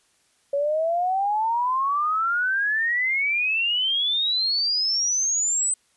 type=exponential sweep; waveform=sine; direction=up; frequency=554.4 to 8170 Hz; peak=-20 dBFS; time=0.53-5.74 s; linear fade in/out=5 ms; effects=white hiss -64 dBFS RMS until 5.96 s + resampled to 24000 Hz